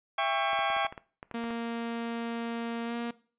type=chord; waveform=sawtooth; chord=C# diminished; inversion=first; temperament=just; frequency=665.2 / 798.3 / 1108.7 Hz; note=E5 / G5 / C#6; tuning=+16 / +31 / 0 cents; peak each=-28 / -26 / -27 dBFS; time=0.18-0.87 s; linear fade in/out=5 ms
type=clicks; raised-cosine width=0.5 ms; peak=-26 dBFS; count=11; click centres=0.532 / 0.591 / 0.702 / 0.766 / 0.849 / 0.925 / 0.978 / 1.229 / 1.313 / 1.44 / 1.507 s
type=tone with pitch glide; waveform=sawtooth; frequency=232.5 to 235.7 Hz; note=A#3 to A#3; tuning=-4 to +19 cents; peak=-28 dBFS; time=1.34-3.11 s; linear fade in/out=5 ms; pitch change=+23 cents; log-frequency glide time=2.85-2.94 s
effects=noise-tail reverb RT60 0.4 s tail -19 dB re dry + resampled to 8000 Hz